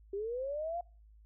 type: linear sweep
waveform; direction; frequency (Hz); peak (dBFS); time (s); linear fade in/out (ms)
sine; up; 386 to 709; -34; 0.13-0.81; 5
effects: noise-tail reverb RT60 0.4 s tail -26 dB re dry + added 53 Hz sine -56 dBFS peak until 1.25 s